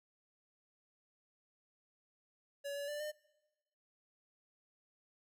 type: tone with pitch steps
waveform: square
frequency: 566 / 570 / 589 / 604 Hz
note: C#5 / C#5 / D5 / D5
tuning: +36 / +48 / +5 / +48 cents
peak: -40 dBFS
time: 2.64-3.12 s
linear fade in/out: 20 ms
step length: 120 ms
effects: noise-tail reverb RT60 1.0 s tail -23 dB re dry